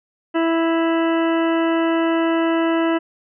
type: harmonic tone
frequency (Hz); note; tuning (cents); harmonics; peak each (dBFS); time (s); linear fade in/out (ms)
329.6; E4; 0; 1 / 2 / 3 / 4 / 5 / 6 / 8 / 9; -17 / -23 / -27 / -29 / -31 / -33 / -35 / -36; 0.34-2.99; 20
effects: none